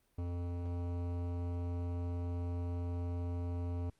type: tone with hard clipping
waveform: sine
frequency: 87.31 Hz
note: F2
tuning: in tune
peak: -37 dBFS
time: 0.18-3.9 s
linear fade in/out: 5 ms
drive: 16 dB
effects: pink hiss -75 dBFS RMS until 3.99 s + Opus 32 kbps